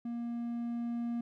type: tone with level ramp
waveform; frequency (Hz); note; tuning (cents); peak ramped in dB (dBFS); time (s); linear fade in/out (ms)
triangle; 236; A#3; +22; -33 to -30; 0.05-1.21; 5
effects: none